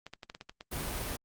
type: clicks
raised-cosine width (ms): 0.2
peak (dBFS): -26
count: 8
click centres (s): 0.066 / 0.136 / 0.232 / 0.299 / 0.349 / 0.411 / 0.495 / 0.609
type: noise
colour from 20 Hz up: pink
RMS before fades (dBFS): -36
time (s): 0.71-1.17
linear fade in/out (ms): 20
effects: Opus 32 kbps